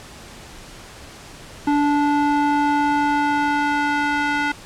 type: tone with band-pass filter sweep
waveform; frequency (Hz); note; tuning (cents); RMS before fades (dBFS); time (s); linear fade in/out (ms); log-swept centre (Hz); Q
square; 291; D4; -16; -19; 1.67-4.52; 5; 610 to 1600; 1.3
effects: pink hiss -40 dBFS RMS until 4.65 s + low-pass 9000 Hz 12 dB/octave